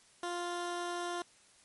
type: tone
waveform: 15% pulse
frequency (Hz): 350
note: F4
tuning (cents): +4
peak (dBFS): -29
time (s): 0.23-1.22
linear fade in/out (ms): 2
effects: white hiss -63 dBFS RMS until 1.64 s + MP3 48 kbps